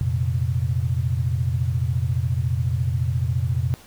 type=chord; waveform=sine; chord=F suspended fourth; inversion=none; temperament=equal; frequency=87.31 / 116.54 / 130.81 Hz; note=F2 / Bb2 / C3; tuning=0 / 0 / 0 cents; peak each=-24 dBFS; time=0.01-3.74 s; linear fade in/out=0 ms; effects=pink hiss -48 dBFS RMS until 3.86 s